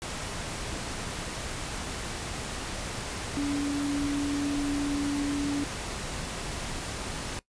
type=tone in noise; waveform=sine; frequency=285.7 Hz; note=D4; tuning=48 cents flat; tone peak=-26 dBFS; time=3.37-5.64 s; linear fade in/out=0 ms; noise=pink; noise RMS=-35 dBFS; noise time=0.02-7.39 s; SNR=+6 dB; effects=noise-tail reverb RT60 0.1 s tail -19 dB re dry + resampled to 22050 Hz